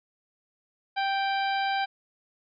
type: harmonic tone with a mistuned harmonic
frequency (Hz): 784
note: G5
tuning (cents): 0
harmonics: 1 / 2 / 3 / 4 / 5 / 6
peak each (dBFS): -26 / -32 / -36 / -38 / -40 / -42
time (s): 0.96-1.86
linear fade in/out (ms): 20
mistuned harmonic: 6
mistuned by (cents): +35
effects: none